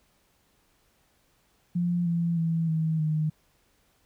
sine tone with pitch steps, 174.61 / 169.44 / 164.43 / 159.56 / 154.84 Hz, F3 / E3 / E3 / D#3 / D#3, 0 / +48 / -4 / +44 / -8 cents, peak -23 dBFS, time 1.75-3.3 s, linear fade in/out 10 ms, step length 310 ms, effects pink hiss -67 dBFS RMS until 4.05 s

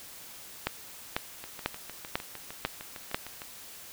two click trains, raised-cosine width 0.3 ms, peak -24 / -11 dBFS, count 14 / 6, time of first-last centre 1.44-3.419 / 0.67-3.145 s, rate 6.57 / 2.02 Hz, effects white hiss -47 dBFS RMS until 3.92 s

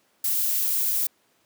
violet noise, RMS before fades -24 dBFS, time 0.24-1.07 s, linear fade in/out 5 ms, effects pink hiss -65 dBFS RMS until 1.45 s + high-pass 200 Hz 12 dB/octave

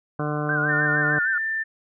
harmonic tone, 149.4 Hz, D3, 30 cents sharp, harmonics 1 / 2 / 3 / 4 / 5 / 7 / 8 / 9 / 10, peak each -27 / -30 / -32 / -33 / -34 / -35 / -36 / -37 / -37 dBFS, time 0.19-1.19 s, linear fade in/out 5 ms
sine tone with vibrato, 1500 Hz, F#6, 23 cents sharp, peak -22 dBFS, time 0.49-1.38 s, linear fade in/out 2 ms, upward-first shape sine, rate 6.5 Hz, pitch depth 95 cents each way
sine tone with pitch glide, 1800 to 1781.4 Hz, A6 to A6, +39 to +21 cents, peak -23 dBFS, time 0.68-1.64 s, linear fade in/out 20 ms, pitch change -18 cents, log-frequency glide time 0.98-1.19 s
effects none

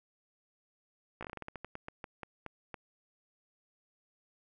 slowing click train, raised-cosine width 0.5 ms, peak -26 dBFS, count 17, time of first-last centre 1.21-2.742 s, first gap 16 ms, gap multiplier 1.21, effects none

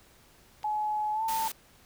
click, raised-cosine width 0.2 ms, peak -29 dBFS, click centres 0.632 s
sine tone with pitch glide, 849 to 893.3 Hz, G#5 to A5, +38 to +26 cents, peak -27 dBFS, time 0.64-1.48 s, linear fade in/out 5 ms, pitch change +88 cents, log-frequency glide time 1.13-1.24 s
white noise, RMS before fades -37 dBFS, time 1.28-1.52 s, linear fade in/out 5 ms
effects pink hiss -59 dBFS RMS until 1.85 s

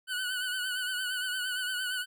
25% pulse tone with vibrato, 1492 Hz, F#6, 14 cents sharp, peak -27 dBFS, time 0.07-2.06 s, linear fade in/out 50 ms, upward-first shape triangle, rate 8.7 Hz, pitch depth 61 cents each way, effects none

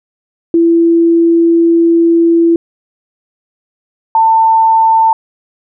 sine tone pair in turn, 335.1 / 894.6 Hz, E4 / A5, +29 / +28 cents, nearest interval octave + perfect fourth, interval 1699 cents, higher second, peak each -5 dBFS, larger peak neither, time 0.54-2.56 / 4.15-5.13 s, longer first, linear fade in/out 2 ms, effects none

